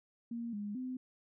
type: tone with pitch steps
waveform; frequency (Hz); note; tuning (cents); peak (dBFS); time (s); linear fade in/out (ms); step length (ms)
sine; 233.9 / 205.9 / 255.3; A#3 / G#3 / C4; +6 / -15 / -42; -37; 0.31-0.97; 5; 220
effects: none